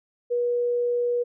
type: tone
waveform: sine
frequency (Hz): 483.2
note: B4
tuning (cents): -38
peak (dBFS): -21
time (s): 0.3-1.24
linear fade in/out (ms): 20
effects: none